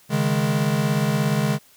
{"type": "chord", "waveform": "square", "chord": "C# suspended second", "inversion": "none", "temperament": "equal", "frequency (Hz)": [138.59, 155.56, 207.7], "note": ["C#3", "D#3", "G#3"], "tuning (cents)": [0, 0, 0], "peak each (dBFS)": -24, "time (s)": [0.09, 1.59], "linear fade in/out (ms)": 50, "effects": ["white hiss -54 dBFS RMS until 1.76 s"]}